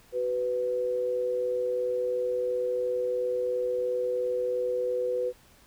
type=tone pair together; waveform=sine; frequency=374.4 / 497.3 Hz; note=F#4 / B4; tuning=+20 / +12 cents; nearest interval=perfect fourth; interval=492 cents; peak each=-34 / -26 dBFS; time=0.12-5.33 s; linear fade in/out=50 ms; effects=pink hiss -58 dBFS RMS until 5.66 s